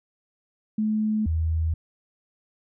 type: tone pair in turn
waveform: sine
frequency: 215.3 / 80.65 Hz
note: A3 / E2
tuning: -37 / -37 cents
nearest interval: octave + perfect fourth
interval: 1700 cents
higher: first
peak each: -21 dBFS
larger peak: neither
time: 0.78-1.26 / 1.26-1.74 s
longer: neither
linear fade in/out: 5 ms
effects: none